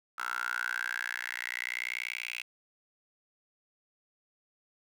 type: tone with high-pass filter sweep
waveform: 10% pulse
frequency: 60.4 Hz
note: B1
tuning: 38 cents flat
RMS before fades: -36 dBFS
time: 0.18-2.42 s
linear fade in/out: 5 ms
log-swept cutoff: 1300 to 2500 Hz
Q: 8.8
effects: none